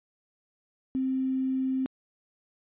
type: tone with quantisation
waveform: sine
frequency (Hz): 262.4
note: C4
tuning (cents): +5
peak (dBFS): -25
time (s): 0.95-1.86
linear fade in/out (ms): 0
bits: 9
effects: resampled to 8000 Hz

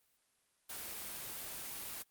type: noise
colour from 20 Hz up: white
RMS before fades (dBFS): -44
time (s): 0.69-2.03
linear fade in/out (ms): 10
effects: white hiss -75 dBFS RMS until 2.1 s + Opus 24 kbps

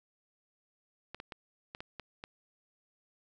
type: clicks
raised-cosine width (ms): 0.3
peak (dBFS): -26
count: 7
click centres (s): 1.146 / 1.201 / 1.322 / 1.749 / 1.805 / 1.997 / 2.239
effects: none

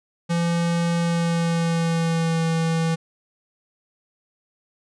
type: tone with pitch glide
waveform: square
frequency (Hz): 170 to 163.83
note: F3 to E3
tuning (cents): -46 to -10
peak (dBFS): -20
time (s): 0.29-2.96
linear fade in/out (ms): 20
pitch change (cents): -64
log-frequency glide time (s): 0.99-2.45
effects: resampled to 22050 Hz

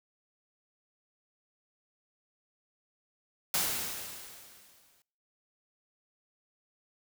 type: noise with exponential decay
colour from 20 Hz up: white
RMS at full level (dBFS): -28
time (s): 3.54-5.02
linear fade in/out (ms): 1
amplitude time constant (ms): 320
effects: noise-tail reverb RT60 0.7 s tail -25 dB re dry

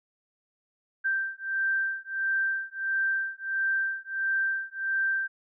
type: beating tone pair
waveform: sine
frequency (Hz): 1568 / 1569.5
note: G6 / G6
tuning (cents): 0 / +2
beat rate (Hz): 1.5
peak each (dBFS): -29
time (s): 1.04-5.28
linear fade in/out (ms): 20
effects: none

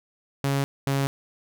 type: tone pair in turn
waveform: sawtooth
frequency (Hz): 138.59 / 137.79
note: C#3 / C#3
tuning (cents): 0 / -10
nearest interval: unison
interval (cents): 10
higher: first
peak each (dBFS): -18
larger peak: neither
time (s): 0.44-0.64 / 0.87-1.07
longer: neither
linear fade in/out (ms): 0
effects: none

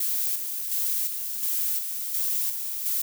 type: noise with tremolo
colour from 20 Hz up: violet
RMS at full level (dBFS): -26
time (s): 0-3.02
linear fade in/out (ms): 5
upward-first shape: square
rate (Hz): 1.4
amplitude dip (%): 45
effects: none

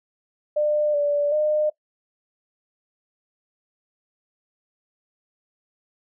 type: tone with pitch steps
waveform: sine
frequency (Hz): 599 / 581 / 607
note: D5 / D5 / D#5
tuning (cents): +34 / -19 / -43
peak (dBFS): -18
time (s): 0.56-1.7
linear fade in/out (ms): 10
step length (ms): 380
effects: noise-tail reverb RT60 0.1 s tail -20 dB re dry

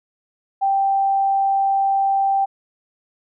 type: tone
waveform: sine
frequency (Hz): 784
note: G5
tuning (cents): 0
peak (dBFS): -15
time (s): 0.61-2.46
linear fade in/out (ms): 20
effects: none

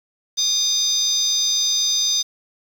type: tone cluster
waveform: sine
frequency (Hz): 3652 / 4925 / 6130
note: A#7 / D#8 / G8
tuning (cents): -36 / -19 / -40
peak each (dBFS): -20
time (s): 0.37-2.23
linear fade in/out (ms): 20
effects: tanh soft clip ceiling -12 dBFS + 7-bit

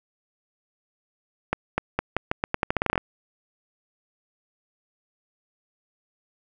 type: accelerating click train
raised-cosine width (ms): 0.5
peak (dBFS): -7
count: 16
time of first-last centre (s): 1.53-2.978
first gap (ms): 250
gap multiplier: 0.84
effects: none

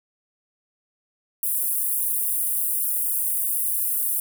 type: high-pass noise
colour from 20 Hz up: pink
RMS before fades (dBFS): -24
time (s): 1.43-4.2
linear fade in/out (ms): 2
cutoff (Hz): 9600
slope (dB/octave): 48
effects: none

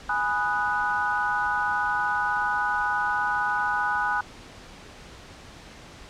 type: chord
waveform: sine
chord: G# minor seventh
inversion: none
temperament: equal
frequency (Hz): 830.6 / 987.8 / 1244.5 / 1480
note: G#5 / B5 / D#6 / F#6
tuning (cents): 0 / 0 / 0 / 0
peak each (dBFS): -28 / -30 / -30 / -26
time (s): 0.09-4.21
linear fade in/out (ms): 5
effects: pink hiss -45 dBFS RMS until 6.09 s + low-pass 6000 Hz 12 dB/octave

